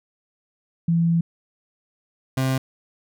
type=tone pair in turn; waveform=sine / 30% pulse; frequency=167.7 / 131.74 Hz; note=E3 / C3; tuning=+30 / +12 cents; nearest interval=major third; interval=418 cents; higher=first; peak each=-16 / -17 dBFS; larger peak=first; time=0.88-1.21 / 2.37-2.58 s; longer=first; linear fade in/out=5 ms; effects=none